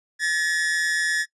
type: tone pair together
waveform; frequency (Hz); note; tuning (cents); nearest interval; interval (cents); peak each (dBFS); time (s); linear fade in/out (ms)
45% pulse; 1722.1 / 1886; A6 / A#6; -38 / +20; major second; 158; -21 / -27; 0.19-1.26; 50
effects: noise-tail reverb RT60 0.1 s tail -21 dB re dry + resampled to 22050 Hz